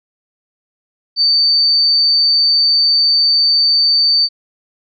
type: tone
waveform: sine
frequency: 4577 Hz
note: D8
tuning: 45 cents flat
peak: -9 dBFS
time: 1.16-4.29 s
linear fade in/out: 50 ms
effects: none